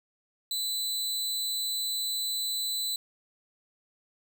sawtooth tone with amplitude modulation, 4000 Hz, B7, 21 cents sharp, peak -24 dBFS, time 0.51-2.96 s, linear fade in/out 2 ms, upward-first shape sine, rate 234 Hz, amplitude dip 40%, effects none

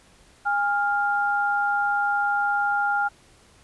sine tone pair together, 817.3 / 1400 Hz, G#5 / F6, -28 / +4 cents, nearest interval major sixth, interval 932 cents, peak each -23 dBFS, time 0.45-3.09 s, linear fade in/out 20 ms, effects pink hiss -55 dBFS RMS until 3.63 s + resampled to 24000 Hz

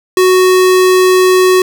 square tone, 370 Hz, F#4, in tune, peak -6 dBFS, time 0.17-1.62 s, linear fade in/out 2 ms, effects none

